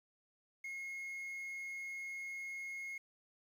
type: tone with quantisation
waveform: triangle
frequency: 2159 Hz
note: C#7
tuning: 46 cents flat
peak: -40 dBFS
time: 0.64-2.98 s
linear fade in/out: 5 ms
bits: 11
effects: none